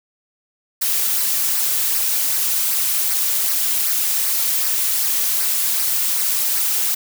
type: noise with flanger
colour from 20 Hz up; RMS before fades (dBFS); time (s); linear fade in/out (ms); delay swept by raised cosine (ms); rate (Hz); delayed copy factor
blue; -19; 0.81-6.95; 10; 0.28 to 3.18; 2.6; -0.5
effects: none